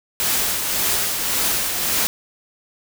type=noise with tremolo; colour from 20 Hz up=white; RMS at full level=-19 dBFS; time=0.2-2.07 s; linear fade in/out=0 ms; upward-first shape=triangle; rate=1.8 Hz; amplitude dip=45%; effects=none